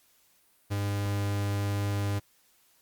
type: tone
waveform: 45% pulse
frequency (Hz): 101.2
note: G#2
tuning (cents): -44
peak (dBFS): -27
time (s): 0.7-2.2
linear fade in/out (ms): 20
effects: white hiss -65 dBFS RMS until 2.81 s + Opus 48 kbps